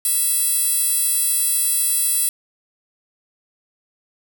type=tone with high-pass filter; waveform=10% pulse; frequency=664 Hz; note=E5; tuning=12 cents sharp; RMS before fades=-19 dBFS; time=0.05-2.29 s; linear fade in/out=2 ms; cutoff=10000 Hz; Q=1.6; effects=none